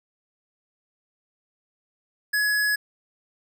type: tone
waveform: square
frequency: 1687 Hz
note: G#6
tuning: 27 cents sharp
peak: -21 dBFS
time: 2.33-2.76 s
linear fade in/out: 10 ms
effects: none